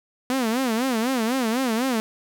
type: tone with vibrato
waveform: sawtooth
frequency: 242.3 Hz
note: B3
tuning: 33 cents flat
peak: -17 dBFS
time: 0.3-2 s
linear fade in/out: 0 ms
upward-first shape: sine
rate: 4 Hz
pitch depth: 180 cents each way
effects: none